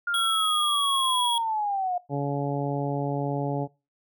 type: linear sweep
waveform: sine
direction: down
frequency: 1417 to 705 Hz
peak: -24 dBFS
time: 0.07-1.98 s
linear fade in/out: 5 ms
type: tone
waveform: square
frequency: 3319 Hz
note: G#7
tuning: 2 cents flat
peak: -25 dBFS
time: 0.14-1.38 s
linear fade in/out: 2 ms
type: harmonic tone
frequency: 141.6 Hz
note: C#3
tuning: 37 cents sharp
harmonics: 1 / 2 / 3 / 4 / 5 / 6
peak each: -28 / -31 / -33 / -34 / -35 / -36 dBFS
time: 2.09-3.68 s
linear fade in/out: 50 ms
effects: noise-tail reverb RT60 0.3 s tail -23 dB re dry